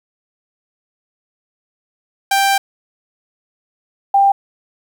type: tone pair in turn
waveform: sawtooth / sine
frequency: 787 / 792.5 Hz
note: G5 / G5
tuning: +7 / +19 cents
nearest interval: unison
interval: 12 cents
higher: second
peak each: -8 dBFS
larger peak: neither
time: 2.31-2.58 / 4.14-4.32 s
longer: first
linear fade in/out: 5 ms
effects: 8-bit